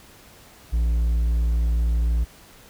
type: tone with hard clipping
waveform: triangle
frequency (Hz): 58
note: A#1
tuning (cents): -8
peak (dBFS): -19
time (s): 0.72-2.25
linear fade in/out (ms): 20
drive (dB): 6
effects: pink hiss -49 dBFS RMS until 2.69 s